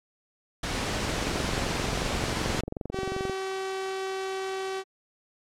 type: noise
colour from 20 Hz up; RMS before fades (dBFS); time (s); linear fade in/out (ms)
pink; -30; 0.63-2.61; 5
type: click train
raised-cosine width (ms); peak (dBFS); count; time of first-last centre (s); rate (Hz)
2; -19; 52; 1.05-3.297; 22.7
type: tone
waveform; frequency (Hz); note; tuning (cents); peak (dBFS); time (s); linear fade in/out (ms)
sawtooth; 382.6; G4; -42; -26; 2.92-4.84; 50
effects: low-pass 7000 Hz 12 dB/octave + AAC 64 kbps